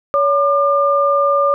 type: tone pair together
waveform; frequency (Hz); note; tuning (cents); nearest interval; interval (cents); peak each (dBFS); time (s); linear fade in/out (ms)
sine; 565 / 1200; C#5 / D6; +33 / +37; octave + minor second; 1304; -14; 0.14-1.54; 0
effects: none